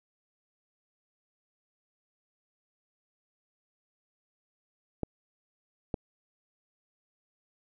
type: clicks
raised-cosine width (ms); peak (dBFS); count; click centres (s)
2; -17; 2; 5.033 / 5.942
effects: none